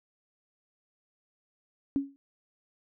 sine tone with exponential decay, 277.2 Hz, C#4, in tune, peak -21 dBFS, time 1.96-2.16 s, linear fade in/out 0 ms, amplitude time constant 42 ms, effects none

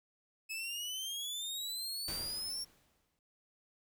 sawtooth exponential sweep, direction up, 2579 to 5550 Hz, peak -35 dBFS, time 0.49-2.65 s, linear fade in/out 20 ms
pink noise with exponential decay, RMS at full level -43 dBFS, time 2.08-3.19 s, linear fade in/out 1 ms, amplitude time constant 240 ms
effects none

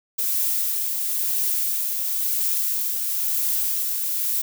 violet noise with tremolo, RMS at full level -22 dBFS, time 0.18-4.42 s, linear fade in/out 10 ms, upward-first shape triangle, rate 0.98 Hz, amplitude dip 35%, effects none

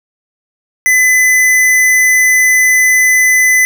square tone, 2013 Hz, B6, 33 cents sharp, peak -7 dBFS, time 0.86-3.65 s, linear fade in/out 0 ms, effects none

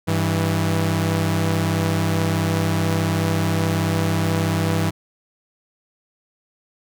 sawtooth tone pair together, 98.54 / 163.3 Hz, G2 / E3, +10 / -16 cents, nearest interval major sixth, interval 874 cents, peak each -17 dBFS, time 0.07-4.91 s, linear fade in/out 20 ms, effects none

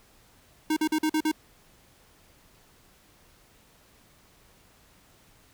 square tone bursts, 311.1 Hz, D#4, in tune, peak -23 dBFS, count 6, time 0.7-1.316 s, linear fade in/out 5 ms, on 66 ms, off 44 ms, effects pink hiss -59 dBFS RMS until 5.53 s

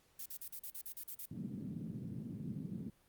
violet noise bursts, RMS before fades -45 dBFS, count 10, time 0.19-1.258 s, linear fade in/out 5 ms, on 69 ms, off 42 ms
white band-pass noise, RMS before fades -44 dBFS, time 1.31-2.9 s, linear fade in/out 5 ms, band 130 to 220 Hz, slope 24 dB/octave
effects pink hiss -71 dBFS RMS until 3.08 s + Opus 48 kbps

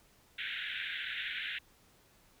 pink band-pass noise, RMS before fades -39 dBFS, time 0.38-1.59 s, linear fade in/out 10 ms, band 1500 to 3700 Hz, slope 96 dB/octave, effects pink hiss -65 dBFS RMS until 2.4 s

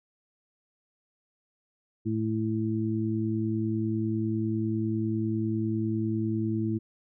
harmonic tone, 110 Hz, A2, in tune, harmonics 1 / 2 / 3, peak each -30 / -30 / -30 dBFS, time 2.05-6.79 s, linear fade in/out 20 ms, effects none

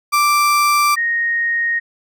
35% pulse / sine tone pair in turn, 1174.7 / 1864.7 Hz, D6 / A#6, 0 / 0 cents, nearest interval minor sixth, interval 800 cents, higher second, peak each -10 / -15 dBFS, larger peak first, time 0.12-0.96 / 0.96-1.8 s, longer neither, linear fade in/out 20 ms, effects none

